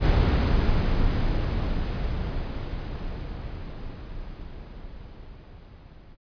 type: noise with level ramp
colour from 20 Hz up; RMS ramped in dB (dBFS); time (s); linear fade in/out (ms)
brown; -18 to -47; 0-6.17; 50
effects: resampled to 11025 Hz